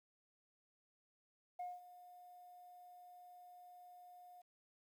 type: tone with ADSR envelope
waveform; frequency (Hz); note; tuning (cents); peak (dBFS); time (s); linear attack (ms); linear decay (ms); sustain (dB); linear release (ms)
sine; 717; F5; +45; -39; 1.59-4.42; 8; 200; -17; 11
effects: tanh soft clip ceiling -40 dBFS + 12-bit